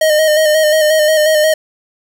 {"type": "tone with vibrato", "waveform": "square", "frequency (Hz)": 618, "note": "D#5", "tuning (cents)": -12, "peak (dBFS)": -9, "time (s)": [0.01, 1.54], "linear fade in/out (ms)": 5, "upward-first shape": "square", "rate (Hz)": 5.6, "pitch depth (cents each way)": 31, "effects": []}